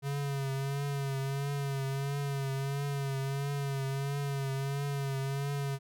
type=tone with vibrato; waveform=square; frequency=138.59 Hz; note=C#3; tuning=in tune; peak=-32 dBFS; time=0.02-5.79 s; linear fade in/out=50 ms; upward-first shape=triangle; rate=1.5 Hz; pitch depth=51 cents each way; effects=none